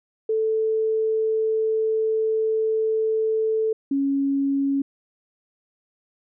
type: tone pair in turn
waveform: sine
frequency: 440 / 276.5 Hz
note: A4 / C#4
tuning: 0 / -4 cents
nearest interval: minor sixth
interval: 804 cents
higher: first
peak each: -19 dBFS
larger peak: neither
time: 0.29-3.73 / 3.91-4.82 s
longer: first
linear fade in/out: 5 ms
effects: none